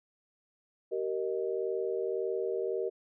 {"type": "chord", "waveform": "sine", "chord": "Eb major", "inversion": "first", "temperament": "equal with one note detuned", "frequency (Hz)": [384.4, 466.2, 622.3], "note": ["G4", "Bb4", "Eb5"], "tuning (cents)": [-34, 0, 0], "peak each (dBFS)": [-33, -33, -39], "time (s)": [0.91, 2.9], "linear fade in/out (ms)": 20, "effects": []}